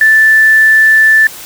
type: tone with quantisation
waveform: sine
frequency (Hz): 1760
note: A6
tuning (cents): 0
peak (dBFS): -3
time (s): 0.01-1.27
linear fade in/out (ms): 2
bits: 5
effects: white hiss -29 dBFS RMS until 1.45 s